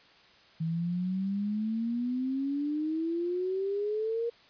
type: exponential sweep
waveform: sine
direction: up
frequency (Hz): 160 to 473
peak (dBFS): -28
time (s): 0.6-4.3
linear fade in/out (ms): 10
effects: white hiss -58 dBFS RMS until 4.49 s + resampled to 11025 Hz